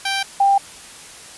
10% pulse / sine tone pair in turn, 784 / 793.1 Hz, G5 / G5, 0 / +20 cents, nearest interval unison, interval 20 cents, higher second, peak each -11 dBFS, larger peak neither, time 0.05-0.23 / 0.4-0.58 s, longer neither, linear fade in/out 5 ms, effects white hiss -39 dBFS RMS until 1.37 s + resampled to 24000 Hz

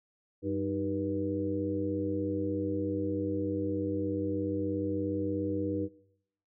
harmonic tone with a mistuned harmonic, 96.8 Hz, G2, 21 cents flat, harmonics 1 / 2 / 3 / 4 / 5, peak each -37 / -41 / -32 / -39 / -35 dBFS, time 0.42-5.89 s, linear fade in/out 50 ms, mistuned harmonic 3, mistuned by +96 cents, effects noise-tail reverb RT60 0.8 s tail -21 dB re dry

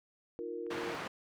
sine chord, Eb suspended second, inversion none, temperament equal with one note detuned, 311.1 / 352.1 / 466.2 Hz, Eb4 / F4 / Bb4, 0 / +14 / 0 cents, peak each -46 / -41 / -40 dBFS, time 0.39-0.95 s, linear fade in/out 0 ms
clicks, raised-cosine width 0.5 ms, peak -44 / -36 / -34 dBFS, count 3, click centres 0.666 / 0.766 / 0.838 s
white band-pass noise, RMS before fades -41 dBFS, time 0.7-1.08 s, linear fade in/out 10 ms, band 140 to 1800 Hz, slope 12 dB/octave
effects none

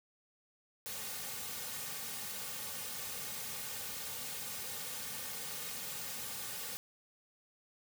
white noise with comb filter, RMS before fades -42 dBFS, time 0.86-6.77 s, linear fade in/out 0 ms, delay 3 ms, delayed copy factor -0.9, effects none

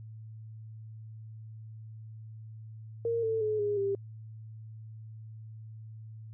sine tone with pitch steps, 463.5 / 445.6 / 428.5 / 412 / 396.1 Hz, A#4 / A4 / A4 / G#4 / G4, -10 / +22 / -46 / -14 / +18 cents, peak -27 dBFS, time 3.05-3.95 s, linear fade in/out 2 ms, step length 180 ms, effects added 110 Hz sine -43 dBFS peak until 6.33 s

